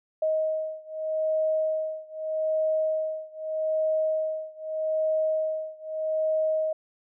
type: beating tone pair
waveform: sine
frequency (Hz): 628 / 628.81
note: D#5 / D#5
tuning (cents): +16 / +18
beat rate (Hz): 0.81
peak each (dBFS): -27 / -28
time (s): 0.22-6.73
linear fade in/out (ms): 5
effects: none